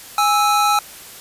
square tone pair together, 826.5 / 1312 Hz, G#5 / E6, -9 / -9 cents, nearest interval minor sixth, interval 800 cents, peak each -17 dBFS, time 0.18-0.79 s, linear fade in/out 2 ms, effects white hiss -38 dBFS RMS until 1.2 s + resampled to 32000 Hz

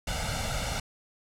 pink noise with comb filter, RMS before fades -31 dBFS, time 0.07-0.8 s, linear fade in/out 5 ms, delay 1.4 ms, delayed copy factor +0.8, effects low-pass 9000 Hz 12 dB/octave

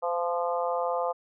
harmonic tone with a mistuned harmonic, 173.4 Hz, F3, 12 cents flat, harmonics 3 / 4 / 5 / 6 / 7, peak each -29 / -31 / -33 / -35 / -36 dBFS, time 0.02-1.13 s, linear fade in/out 20 ms, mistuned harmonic 3, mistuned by -16 cents, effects none

